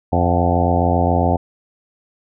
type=harmonic tone with a mistuned harmonic; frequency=87.31 Hz; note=F2; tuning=in tune; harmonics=1 / 2 / 3 / 4 / 5 / 6 / 7 / 8 / 9 / 10; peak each=-18 / -22 / -22 / -26 / -27 / -24 / -25 / -22 / -22 / -26 dBFS; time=0.12-1.37 s; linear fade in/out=10 ms; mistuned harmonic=9; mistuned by=-52 cents; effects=none